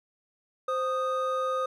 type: tone pair together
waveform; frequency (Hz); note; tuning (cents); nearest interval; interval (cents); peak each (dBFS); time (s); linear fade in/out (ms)
triangle; 521 / 1239.2; C5 / D#6; -7 / -7; octave + minor third; 1500; -27; 0.68-1.66; 5
effects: none